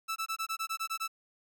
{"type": "tone bursts", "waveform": "sawtooth", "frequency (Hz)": 1318.5, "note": "E6", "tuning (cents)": 0, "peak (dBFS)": -28, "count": 10, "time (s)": [0.08, 1.079], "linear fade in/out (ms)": 20, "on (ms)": 81, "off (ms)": 21, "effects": []}